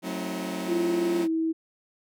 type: chord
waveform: sawtooth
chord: F# diminished seventh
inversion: none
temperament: just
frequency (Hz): 185 / 222 / 266.4 / 319.7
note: F#3 / A3 / C4 / Eb4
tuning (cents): 0 / +16 / +31 / +47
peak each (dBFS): -30 / -34 / -32 / -31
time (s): 0.02-1.28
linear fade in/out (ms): 50
type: tone with pitch glide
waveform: sine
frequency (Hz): 342.8 to 323.6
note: F4 to E4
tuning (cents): -32 to -32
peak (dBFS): -23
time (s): 0.68-1.53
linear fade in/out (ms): 20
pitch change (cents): -100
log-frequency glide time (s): 1.2-1.28
effects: none